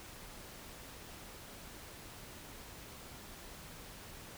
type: silence
effects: pink hiss -51 dBFS RMS until 4.37 s